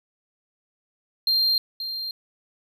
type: tone with echo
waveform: triangle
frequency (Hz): 4186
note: C8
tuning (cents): 0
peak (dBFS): -17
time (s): 1.27-1.58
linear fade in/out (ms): 2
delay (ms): 530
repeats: 1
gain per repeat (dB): -10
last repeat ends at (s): 2.11
effects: none